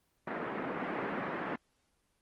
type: band-pass noise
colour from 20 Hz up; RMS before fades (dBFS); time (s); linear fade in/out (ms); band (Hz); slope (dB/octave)
pink; -37; 0.27-1.56; 5; 190 to 2000; 24
effects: pink hiss -75 dBFS RMS until 2.21 s + Opus 24 kbps